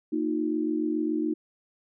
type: chord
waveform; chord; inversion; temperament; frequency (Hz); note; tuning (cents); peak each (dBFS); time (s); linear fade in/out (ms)
sine; Bb suspended fourth; none; equal with one note detuned; 233.1 / 311.1 / 358.2; Bb3 / Eb4 / F4; 0 / 0 / +44; -32 / -26 / -32; 0.12-1.34; 10
effects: none